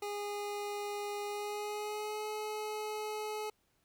25% pulse tone with pitch glide, 410.9 to 426.9 Hz, G#4 to G#4, -18 to +48 cents, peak -33 dBFS, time 0.02-3.5 s, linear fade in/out 5 ms, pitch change +66 cents, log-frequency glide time 1.25-2.27 s, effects pink hiss -75 dBFS RMS until 3.84 s

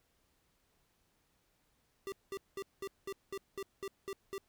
square tone bursts, 392 Hz, G4, in tune, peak -39 dBFS, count 10, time 2.07-4.38 s, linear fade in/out 0 ms, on 51 ms, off 200 ms, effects pink hiss -75 dBFS RMS until 4.48 s

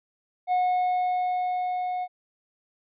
triangle tone with level ramp, 728 Hz, F#5, 28 cents flat, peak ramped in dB -18 to -25 dBFS, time 0.47-2.08 s, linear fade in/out 50 ms, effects resampled to 8000 Hz

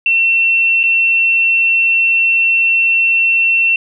sine tone with dropouts, 2704 Hz, E7, 43 cents sharp, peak -9 dBFS, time 0.06-3.76 s, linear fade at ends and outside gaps 2 ms, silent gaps 0.832-0.837 s, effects none

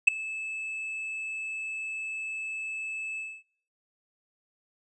triangle tone with ADSR envelope, 2613 Hz, E7, 16 cents flat, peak -9 dBFS, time 0.07-3.43 s, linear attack 11 ms, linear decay 7 ms, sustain -22 dB, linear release 250 ms, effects noise-tail reverb RT60 0.5 s tail -22 dB re dry + resampled to 24000 Hz

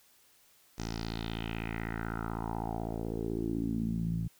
10% pulse tone with low-pass filter sweep, 56 Hz, A1, 31 cents sharp, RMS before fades -35 dBFS, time 0.78-4.28 s, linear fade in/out 5 ms, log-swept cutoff 6200 to 140 Hz, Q 3.9, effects white hiss -64 dBFS RMS until 4.39 s

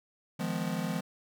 square chord, F half-diminished seventh, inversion third, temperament just, 157.15 / 174.61 / 209.5 / 251.4 Hz, Eb3 / F3 / Ab3 / Cb4, +18 / 0 / +15 / +31 cents, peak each -39 / -35 / -37 / -39 dBFS, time 0.39-1.01 s, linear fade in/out 10 ms, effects none

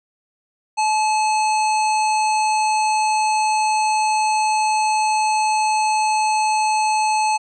harmonic tone with a mistuned harmonic, 862 Hz, A5, 36 cents flat, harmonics 1 / 3 / 5 / 7 / 9 / 10, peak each -16 / -26 / -30 / -33 / -35 / -36 dBFS, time 0.77-7.38 s, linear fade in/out 20 ms, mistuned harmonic 7, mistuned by +62 cents, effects none

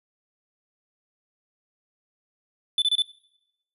triangle tone bursts, 3500 Hz, A7, 10 cents flat, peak -17 dBFS, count 4, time 2.78-3.021 s, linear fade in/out 2 ms, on 40 ms, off 27 ms, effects noise-tail reverb RT60 0.8 s tail -21 dB re dry + resampled to 32000 Hz

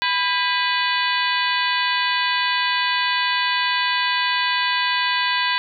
harmonic tone with a mistuned harmonic, 495.4 Hz, B4, 5 cents sharp, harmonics 2 / 3 / 4 / 5 / 6 / 7 / 8 / 9, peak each -23 / -25 / -26 / -27 / -28 / -28 / -29 / -30 dBFS, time 0.02-5.58 s, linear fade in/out 0 ms, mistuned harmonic 3, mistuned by +140 cents, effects none

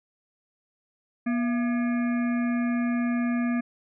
harmonic tone with a mistuned harmonic, 241.1 Hz, B3, 41 cents flat, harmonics 1 / 3 / 5 / 7 / 9 / 10, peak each -23 / -37 / -40 / -38 / -43 / -45 dBFS, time 1.26-3.61 s, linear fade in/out 10 ms, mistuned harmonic 3, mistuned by -120 cents, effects none

